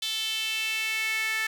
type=tone with high-pass filter sweep; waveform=sawtooth; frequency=440 Hz; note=A4; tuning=in tune; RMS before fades=-29 dBFS; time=0.02-1.47 s; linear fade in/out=5 ms; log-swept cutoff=3400 to 1900 Hz; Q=4.6; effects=none